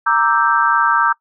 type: chord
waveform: sine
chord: E half-diminished seventh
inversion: second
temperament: equal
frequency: 932.3 / 1174.7 / 1318.5 / 1568 Hz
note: Bb5 / D6 / E6 / G6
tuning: 0 / 0 / 0 / 0 cents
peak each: -17 dBFS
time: 0.06-1.13 s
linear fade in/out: 10 ms
effects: noise-tail reverb RT60 0.1 s tail -23 dB re dry